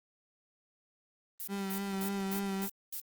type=noise bursts; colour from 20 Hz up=violet; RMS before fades=-39 dBFS; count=6; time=1.4-3 s; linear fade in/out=0 ms; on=75 ms; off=230 ms
type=tone with vibrato; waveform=35% pulse; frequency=196 Hz; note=G3; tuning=in tune; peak=-31 dBFS; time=1.48-2.69 s; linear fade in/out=50 ms; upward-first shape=sine; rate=3.5 Hz; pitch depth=27 cents each way
effects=Opus 24 kbps